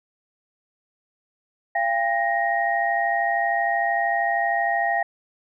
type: tone cluster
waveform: sine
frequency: 685 / 798 / 1873 Hz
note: F5 / G5 / A#6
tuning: -34 / +31 / +8 cents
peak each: -24 dBFS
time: 1.75-5.03 s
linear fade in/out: 5 ms
effects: none